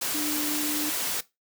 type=tone in noise; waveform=sine; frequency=300 Hz; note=D4; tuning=37 cents sharp; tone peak=-29 dBFS; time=0.14-0.9 s; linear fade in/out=10 ms; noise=white; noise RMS=-29 dBFS; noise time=0.01-1.21 s; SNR=-3 dB; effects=noise-tail reverb RT60 0.2 s tail -18 dB re dry + high-pass 150 Hz 12 dB/octave